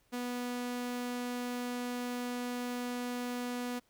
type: tone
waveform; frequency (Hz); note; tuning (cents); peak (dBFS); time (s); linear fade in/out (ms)
sawtooth; 245.3; B3; -12; -31; 0.12-3.8; 20
effects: pink hiss -71 dBFS RMS until 3.89 s